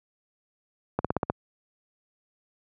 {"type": "slowing click train", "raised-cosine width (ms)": 1, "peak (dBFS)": -10, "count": 6, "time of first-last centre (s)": [0.99, 1.299], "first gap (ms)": 56, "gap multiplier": 1.05, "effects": ["high-pass 80 Hz 12 dB/octave"]}